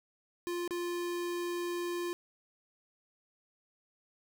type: tone with dropouts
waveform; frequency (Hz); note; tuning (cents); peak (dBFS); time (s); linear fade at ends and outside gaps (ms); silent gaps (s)
square; 349.2; F4; 0; -34; 0.47-2.13; 0; 0.677-0.708
effects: none